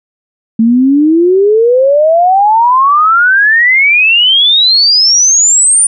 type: exponential sweep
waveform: sine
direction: up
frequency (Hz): 220 to 9450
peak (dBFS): -4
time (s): 0.59-5.87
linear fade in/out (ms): 5
effects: none